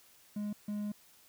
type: tone bursts at uneven times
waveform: triangle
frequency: 207.7 Hz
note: G#3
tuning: in tune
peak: -32 dBFS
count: 2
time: 0.36-0.53 / 0.68-0.92 s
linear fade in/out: 5 ms
effects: white hiss -62 dBFS RMS until 1.28 s